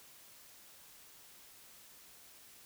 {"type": "silence", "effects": ["white hiss -58 dBFS RMS until 2.65 s"]}